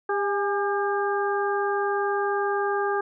harmonic tone with a mistuned harmonic, 400.8 Hz, G4, 38 cents sharp, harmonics 1 / 2 / 3 / 4, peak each -25 / -28 / -30 / -31 dBFS, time 0.09-3.01 s, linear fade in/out 5 ms, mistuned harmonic 2, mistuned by +46 cents, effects none

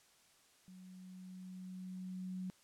sine tone with level ramp, 185 Hz, F#3, in tune, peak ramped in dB -53 to -39 dBFS, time 0.68-2.5 s, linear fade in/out 0 ms, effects white hiss -68 dBFS RMS until 2.63 s + low-pass 10000 Hz 12 dB/octave

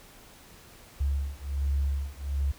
sine beating tone pair, 69.1 / 70.4 Hz, C#2 / C#2, -5 / +27 cents, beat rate 1.3 Hz, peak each -29 / -29 dBFS, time 1-2.52 s, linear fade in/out 10 ms, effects pink hiss -52 dBFS RMS until 2.58 s

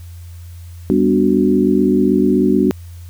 sine chord, G major seventh, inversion none, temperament equal with one note detuned, 197.7 / 246.9 / 293.7 / 370 Hz, G3 / B3 / D4 / F#4, +15 / 0 / 0 / 0 cents, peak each -16 dBFS, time 0.9-2.71 s, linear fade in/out 0 ms, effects added 86 Hz sine -31 dBFS peak until 3.09 s + white hiss -49 dBFS RMS until 3.09 s

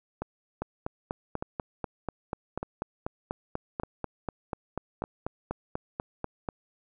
two click trains, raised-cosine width 1 ms, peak -18 / -17 dBFS, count 5 / 25, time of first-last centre 0.22-5.039 / 0.62-6.488 s, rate 0.83 / 4.09 Hz, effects none

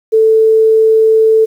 sine tone, 441.8 Hz, A4, 7 cents sharp, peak -5 dBFS, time 0.12-1.46 s, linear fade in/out 20 ms, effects 7-bit

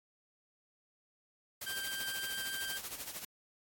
white noise with tremolo, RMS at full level -41 dBFS, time 1.61-3.25 s, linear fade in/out 5 ms, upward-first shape sine, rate 13 Hz, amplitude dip 65%
25% pulse tone, 1577 Hz, G6, 10 cents sharp, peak -34 dBFS, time 1.66-2.78 s, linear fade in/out 10 ms
effects AAC 64 kbps

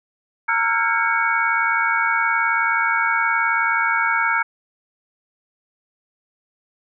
sine tone cluster, 918 / 1339 / 1418 / 1627 / 2227 Hz, A#5 / E6 / F6 / G#6 / C#7, -27 / +27 / +26 / -36 / +7 cents, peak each -23 dBFS, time 0.48-4.43 s, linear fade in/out 10 ms, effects none

